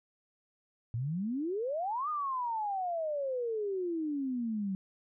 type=exponential two-way sweep; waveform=sine; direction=up then down; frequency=110 to 1244.5 to 187.4 Hz; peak=-31 dBFS; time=0.94-4.75 s; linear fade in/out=0 ms; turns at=2.09 s; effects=none